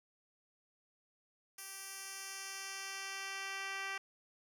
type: tone with band-pass filter sweep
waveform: 10% pulse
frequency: 389.6 Hz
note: G4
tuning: 11 cents flat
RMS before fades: -44 dBFS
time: 1.58-3.98 s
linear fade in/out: 5 ms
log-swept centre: 11000 to 2500 Hz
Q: 0.84
effects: none